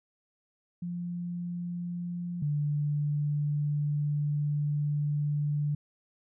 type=tone pair in turn; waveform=sine; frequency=174.61 / 147.09 Hz; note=F3 / D3; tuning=0 / +3 cents; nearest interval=minor third; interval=297 cents; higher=first; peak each=-32 / -26 dBFS; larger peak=second; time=0.82-2.42 / 2.42-5.75 s; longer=second; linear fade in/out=5 ms; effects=none